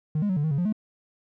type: tone with pitch steps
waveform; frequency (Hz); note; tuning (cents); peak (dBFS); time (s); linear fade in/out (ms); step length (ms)
triangle; 153.7 / 206 / 186 / 146.2 / 157.8 / 139.5 / 176.6 / 214.5; D#3 / G#3 / F#3 / D3 / D#3 / C#3 / F3 / A3; -21 / -14 / +9 / -7 / +25 / +11 / +20 / -44; -19; 0.15-0.726; 5; 72
effects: tanh soft clip ceiling -17 dBFS